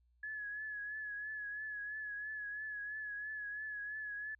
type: tone with vibrato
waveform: sine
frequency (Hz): 1697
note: G#6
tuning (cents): +37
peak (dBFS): -40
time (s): 0.23-4.35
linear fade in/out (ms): 5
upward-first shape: triangle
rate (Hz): 3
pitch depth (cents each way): 47
effects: added 60 Hz sine -69 dBFS peak until 4.39 s